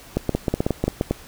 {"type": "clicks", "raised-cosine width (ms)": 2, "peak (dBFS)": -6, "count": 12, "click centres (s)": [0.17, 0.293, 0.35, 0.482, 0.54, 0.605, 0.665, 0.707, 0.84, 0.88, 1.011, 1.11], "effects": ["pink hiss -44 dBFS RMS until 1.27 s"]}